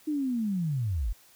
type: linear sweep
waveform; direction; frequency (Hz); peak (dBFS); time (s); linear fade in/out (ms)
sine; down; 311.1 to 40.35; -26; 0.07-1.13; 10
effects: white hiss -58 dBFS RMS until 1.35 s